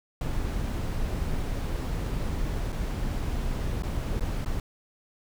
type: noise with dropouts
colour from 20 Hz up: brown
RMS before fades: -29 dBFS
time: 0.21-4.6 s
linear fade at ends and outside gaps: 2 ms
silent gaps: 2.722-2.726 / 3.823-3.833 / 4.197-4.207 / 4.448-4.459 s
effects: none